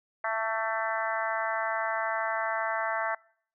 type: harmonic tone with a mistuned harmonic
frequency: 222.3 Hz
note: A3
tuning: 18 cents sharp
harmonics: 3 / 4 / 5 / 6 / 7 / 8 / 9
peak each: -33 / -34 / -35 / -36 / -36 / -37 / -38 dBFS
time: 0.24-3.15 s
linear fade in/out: 5 ms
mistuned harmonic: 5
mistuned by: +19 cents
effects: noise-tail reverb RT60 0.6 s tail -25 dB re dry